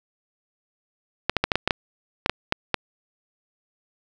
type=clicks; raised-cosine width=0.3 ms; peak=-3 dBFS; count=11; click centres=1.296 / 1.367 / 1.44 / 1.518 / 1.556 / 1.676 / 1.708 / 2.261 / 2.296 / 2.524 / 2.743 s; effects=none